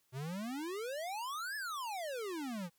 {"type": "exponential two-way sweep", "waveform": "square", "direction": "up then down", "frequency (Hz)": [123.47, 1760, 162.4], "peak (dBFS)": -39, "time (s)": [0.12, 2.7], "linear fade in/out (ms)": 50, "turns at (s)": 1.56, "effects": ["white hiss -75 dBFS RMS until 2.78 s"]}